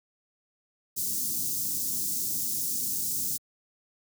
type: band-stop noise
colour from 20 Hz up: white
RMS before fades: -30 dBFS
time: 0.96-3.38 s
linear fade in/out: 20 ms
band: 300 to 5500 Hz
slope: 24 dB/octave
effects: high-pass 100 Hz 12 dB/octave